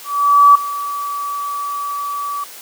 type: tone with ADSR envelope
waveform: sine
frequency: 1148 Hz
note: D6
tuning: 40 cents flat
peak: -3 dBFS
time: 0.04-2.44 s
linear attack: 510 ms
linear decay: 6 ms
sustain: -17 dB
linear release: 5 ms
effects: white hiss -36 dBFS RMS until 2.61 s + high-pass 300 Hz 12 dB/octave